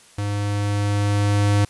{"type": "tone with level ramp", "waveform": "square", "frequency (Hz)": 102.3, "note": "G#2", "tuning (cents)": -26, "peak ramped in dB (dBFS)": [-23, -15], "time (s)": [0.18, 1.65], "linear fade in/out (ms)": 5, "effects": ["white hiss -50 dBFS RMS until 1.69 s", "resampled to 24000 Hz"]}